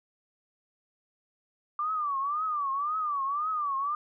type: tone with vibrato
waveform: sine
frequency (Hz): 1174.7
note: D6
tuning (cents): 0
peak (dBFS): -27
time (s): 1.79-3.95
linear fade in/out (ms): 2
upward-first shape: triangle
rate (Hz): 1.9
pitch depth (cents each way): 170
effects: none